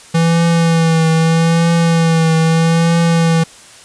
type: tone with vibrato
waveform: square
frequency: 164.81 Hz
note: E3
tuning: in tune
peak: -10 dBFS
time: 0.14-3.44 s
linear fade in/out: 10 ms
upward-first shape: triangle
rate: 0.79 Hz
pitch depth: 39 cents each way
effects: white hiss -39 dBFS RMS until 3.84 s + resampled to 22050 Hz